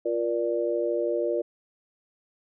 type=chord; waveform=sine; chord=Bb major; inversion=second; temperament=equal with one note detuned; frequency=349.2 / 474.6 / 587.3 Hz; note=F4 / Bb4 / D5; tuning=0 / +31 / 0 cents; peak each=-28 dBFS; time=0.05-1.42 s; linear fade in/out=10 ms; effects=none